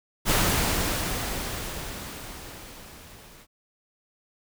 pink noise with level ramp, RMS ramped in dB -21 to -50 dBFS, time 0.25-3.47 s, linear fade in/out 50 ms, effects none

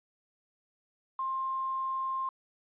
sine tone with quantisation, 1058 Hz, C6, 19 cents sharp, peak -30 dBFS, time 1.19-2.29 s, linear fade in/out 2 ms, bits 9, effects resampled to 8000 Hz

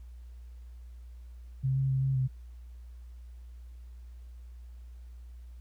sine tone with pitch steps, 132.7 / 134.7 / 132.9 / 134.4 / 130.3 Hz, C3 / C#3 / C3 / C3 / C3, +25 / -49 / +27 / +47 / -7 cents, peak -25 dBFS, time 1.63-2.28 s, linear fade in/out 20 ms, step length 130 ms, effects added 60 Hz sine -44 dBFS peak until 5.6 s + pink hiss -70 dBFS RMS until 5.6 s

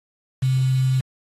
sine tone with quantisation, 130.6 Hz, C3, 3 cents flat, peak -16 dBFS, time 0.42-1.01 s, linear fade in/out 10 ms, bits 6, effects AAC 32 kbps

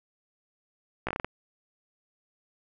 slowing click train, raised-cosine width 0.5 ms, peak -15 dBFS, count 7, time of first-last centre 1.07-1.246 s, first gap 16 ms, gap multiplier 1.24, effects none

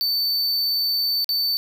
square tone with dropouts, 4539 Hz, C#8, 40 cents sharp, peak -20 dBFS, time 0.01-1.57 s, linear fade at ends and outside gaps 0 ms, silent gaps 1.244-1.291 s, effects none

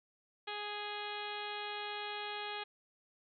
harmonic tone with a mistuned harmonic, 415.3 Hz, G#4, in tune, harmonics 1 / 2 / 3 / 4 / 5 / 6 / 7 / 8 / 9 / 10, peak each -47 / -44 / -49 / -48 / -51 / -48 / -52 / -47 / -53 / -54 dBFS, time 0.47-2.64 s, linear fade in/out 10 ms, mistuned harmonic 9, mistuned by +15 cents, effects none

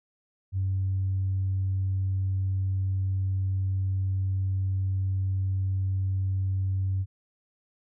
sine tone, 95.4 Hz, G2, 47 cents flat, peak -23 dBFS, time 0.52-7.06 s, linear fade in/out 50 ms, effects tanh soft clip ceiling -20 dBFS

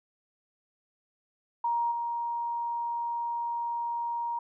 sine tone with level steps, 941 Hz, A#5, 16 cents sharp, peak -25 / -29 dBFS, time 1.64-4.39 s, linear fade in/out 5 ms, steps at 1.91 s, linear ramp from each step 10 ms, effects none

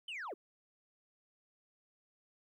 sine linear sweep, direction down, 3116 to 298.3 Hz, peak -38 dBFS, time 0.08-0.34 s, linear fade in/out 5 ms, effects tanh soft clip ceiling -39 dBFS + 13-bit

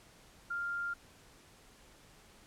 sine tone, 1396.9 Hz, F6, in tune, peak -34 dBFS, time 0.5-0.94 s, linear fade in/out 10 ms, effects pink hiss -60 dBFS RMS until 2.46 s + low-pass 11000 Hz 12 dB/octave

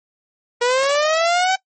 sawtooth linear sweep, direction up, 475.4 to 769 Hz, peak -11 dBFS, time 0.61-1.56 s, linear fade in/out 10 ms, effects noise-tail reverb RT60 0.1 s tail -21 dB re dry + MP3 32 kbps

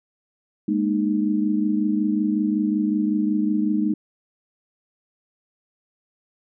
sine chord, Ab suspended second, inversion none, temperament equal with one note detuned, 207.7 / 233.1 / 307.2 Hz, Ab3 / Bb3 / Eb4, 0 / 0 / -22 cents, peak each -22 / -26 / -22 dBFS, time 0.68-3.94 s, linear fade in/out 5 ms, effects none

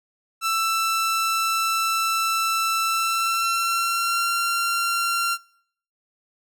sawtooth tone with pitch glide, 1330 to 1375.3 Hz, E6 to F6, +15 to -27 cents, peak -17 dBFS, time 0.41-5.38 s, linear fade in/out 50 ms, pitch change +58 cents, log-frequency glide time 2.86-4.28 s, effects noise-tail reverb RT60 0.6 s tail -23 dB re dry

